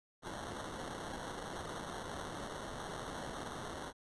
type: noise with sample-and-hold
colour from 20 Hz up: white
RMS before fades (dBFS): -44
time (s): 0.22-3.93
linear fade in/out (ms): 50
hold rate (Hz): 2450
effects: resampled to 24000 Hz